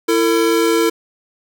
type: tone pair together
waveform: square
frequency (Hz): 333.8 / 451.7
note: E4 / A4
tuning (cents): +22 / +45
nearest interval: perfect fourth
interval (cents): 523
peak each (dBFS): -16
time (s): 0.08-0.9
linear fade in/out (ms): 10
effects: none